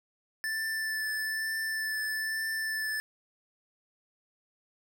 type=tone with vibrato; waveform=square; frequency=1760 Hz; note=A6; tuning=in tune; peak=-31 dBFS; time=0.44-3 s; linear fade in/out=0 ms; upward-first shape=triangle; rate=1.1 Hz; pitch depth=16 cents each way; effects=none